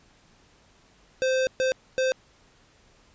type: tone bursts at uneven times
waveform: square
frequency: 520 Hz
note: C5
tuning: 11 cents flat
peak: -22 dBFS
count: 3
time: 1.22-1.47 / 1.6-1.72 / 1.98-2.12 s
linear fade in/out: 0 ms
effects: pink hiss -59 dBFS RMS until 3.14 s + resampled to 16000 Hz